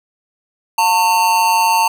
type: tone with amplitude modulation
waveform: square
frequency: 904 Hz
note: A5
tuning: 47 cents sharp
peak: -9 dBFS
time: 0.78-1.88 s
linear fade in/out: 5 ms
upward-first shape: sine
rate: 193 Hz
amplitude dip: 60%
effects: none